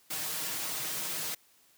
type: noise with comb filter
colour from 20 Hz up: white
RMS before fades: -35 dBFS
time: 0.1-1.35 s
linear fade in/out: 10 ms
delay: 6.4 ms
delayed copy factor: +0.9
effects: white hiss -64 dBFS RMS until 1.77 s + high-pass 80 Hz 12 dB/octave